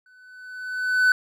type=tone with exponential growth; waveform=triangle; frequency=1503 Hz; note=F#6; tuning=27 cents sharp; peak=-11 dBFS; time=0.06-1.12 s; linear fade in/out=2 ms; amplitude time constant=230 ms; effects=none